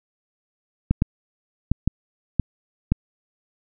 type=clicks; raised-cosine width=5 ms; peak=-5 dBFS; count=6; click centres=0.91 / 1.021 / 1.716 / 1.876 / 2.397 / 2.92 s; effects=none